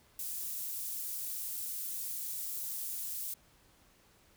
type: high-pass noise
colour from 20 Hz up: pink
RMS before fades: -39 dBFS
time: 0.19-3.34 s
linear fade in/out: 2 ms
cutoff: 12000 Hz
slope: 12 dB/octave
effects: pink hiss -65 dBFS RMS until 4.36 s